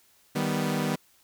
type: chord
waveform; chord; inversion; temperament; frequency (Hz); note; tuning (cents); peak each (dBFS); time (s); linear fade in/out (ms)
sawtooth; Eb augmented; none; equal; 155.56 / 196 / 246.9; Eb3 / G3 / B3; 0 / 0 / 0; -26; 0.35-0.96; 10
effects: white hiss -62 dBFS RMS until 1.23 s